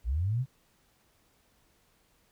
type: linear sweep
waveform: sine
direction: up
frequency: 51.91 to 137.3 Hz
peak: -26 dBFS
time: 0.04-0.46 s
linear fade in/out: 50 ms
effects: pink hiss -68 dBFS RMS until 2.31 s